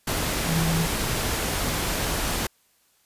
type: tone in noise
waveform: sine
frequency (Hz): 163.2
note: E3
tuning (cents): -17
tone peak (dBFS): -22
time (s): 0.48-0.86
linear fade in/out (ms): 5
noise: pink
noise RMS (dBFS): -26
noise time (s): 0.07-2.47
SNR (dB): +1
effects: white hiss -64 dBFS RMS until 3.05 s + resampled to 32000 Hz